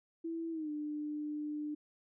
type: tone with pitch glide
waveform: sine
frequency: 329.9 to 299 Hz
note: E4 to D4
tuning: +1 to +31 cents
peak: -36 dBFS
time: 0.24-1.75 s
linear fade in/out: 10 ms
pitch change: -170 cents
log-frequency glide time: 0.51-0.7 s
effects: none